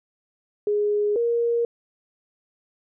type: tone pair in turn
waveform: sine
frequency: 415.3 / 469.7 Hz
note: G#4 / A#4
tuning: 0 / +13 cents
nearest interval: major second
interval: 213 cents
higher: second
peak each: -19 dBFS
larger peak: neither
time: 0.67-1.16 / 1.16-1.65 s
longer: neither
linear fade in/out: 2 ms
effects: none